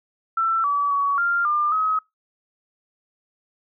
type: tone with pitch steps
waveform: sine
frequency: 1337 / 1146 / 1128 / 1393 / 1199 / 1274 Hz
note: E6 / D6 / C#6 / F6 / D6 / D#6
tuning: +24 / -43 / +30 / -5 / +36 / +41 cents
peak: -18 dBFS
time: 0.37-1.99 s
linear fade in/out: 5 ms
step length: 270 ms
effects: noise-tail reverb RT60 0.2 s tail -26 dB re dry